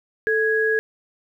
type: tone pair together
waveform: sine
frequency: 440 / 1661.2 Hz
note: A4 / G#6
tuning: 0 / 0 cents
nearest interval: octave + major seventh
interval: 2300 cents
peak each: -20 dBFS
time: 0.27-0.79 s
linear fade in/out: 0 ms
effects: 9-bit